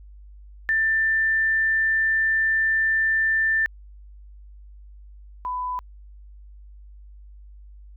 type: tone pair in turn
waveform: sine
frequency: 1780 / 999 Hz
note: A6 / B5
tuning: +20 / +20 cents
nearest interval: minor seventh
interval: 1000 cents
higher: first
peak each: -18 / -25 dBFS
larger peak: first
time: 0.69-3.66 / 5.45-5.79 s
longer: first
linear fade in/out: 0 ms
effects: added 50 Hz sine -42 dBFS peak until 7.96 s

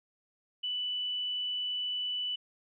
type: tone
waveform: sine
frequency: 2977 Hz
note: F#7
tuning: 10 cents sharp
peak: -31 dBFS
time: 0.63-2.36 s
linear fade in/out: 10 ms
effects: none

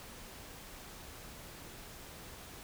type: silence
effects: pink hiss -50 dBFS RMS until 2.63 s

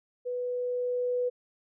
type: tone with level ramp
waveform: sine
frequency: 493.9 Hz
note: B4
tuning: in tune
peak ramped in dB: -30 to -25 dBFS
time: 0.25-1.3 s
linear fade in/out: 20 ms
effects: none

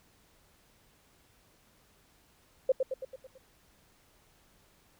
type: tone with echo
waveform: sine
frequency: 523.3 Hz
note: C5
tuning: in tune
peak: -20 dBFS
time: 2.69-2.72 s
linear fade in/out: 5 ms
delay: 110 ms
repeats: 6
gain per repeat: -5 dB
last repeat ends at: 3.38 s
effects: pink hiss -65 dBFS RMS until 4.99 s

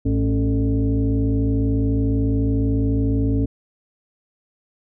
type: tone with frequency modulation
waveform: sine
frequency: 110 Hz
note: A2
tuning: in tune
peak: -16 dBFS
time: 0.05-3.46 s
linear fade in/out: 10 ms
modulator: 166 Hz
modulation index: 1.4
effects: none

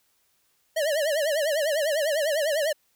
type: tone with vibrato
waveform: square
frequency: 604 Hz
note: D5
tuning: 48 cents sharp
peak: -23 dBFS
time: 0.76-2.73 s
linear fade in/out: 10 ms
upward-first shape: triangle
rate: 10 Hz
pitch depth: 160 cents each way
effects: white hiss -68 dBFS RMS until 2.95 s

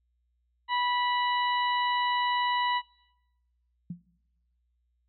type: harmonic tone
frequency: 981 Hz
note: B5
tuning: 12 cents flat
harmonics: 1 / 2 / 3 / 4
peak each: -26 / -32 / -36 / -38 dBFS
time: 0.68-2.82 s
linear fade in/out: 50 ms
type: tone with exponential decay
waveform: sine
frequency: 174.61 Hz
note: F3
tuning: in tune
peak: -30 dBFS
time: 3.9-4.02 s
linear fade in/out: 5 ms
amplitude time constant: 26 ms
effects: noise-tail reverb RT60 1.0 s tail -23 dB re dry + added 60 Hz sine -70 dBFS peak until 5.08 s

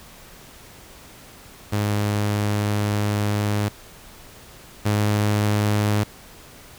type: tone pair in turn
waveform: sawtooth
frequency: 103.83 / 104.55 Hz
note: G#2 / G#2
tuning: 0 / +12 cents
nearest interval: unison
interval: 12 cents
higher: second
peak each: -16 / -14 dBFS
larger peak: second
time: 1.72-3.69 / 4.85-6.04 s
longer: first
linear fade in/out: 10 ms
effects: pink hiss -45 dBFS RMS until 6.78 s

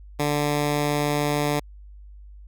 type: tone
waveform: 10% pulse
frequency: 146.83 Hz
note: D3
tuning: in tune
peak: -13 dBFS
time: 0.19-1.6 s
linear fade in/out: 10 ms
effects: added 50 Hz sine -41 dBFS peak until 2.47 s

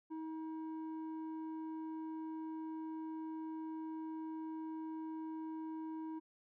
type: tone with low-pass filter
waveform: square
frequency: 318 Hz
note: D#4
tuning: 38 cents sharp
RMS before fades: -44 dBFS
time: 0.1-6.2 s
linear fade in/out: 20 ms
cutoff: 700 Hz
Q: 7.9
effects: none

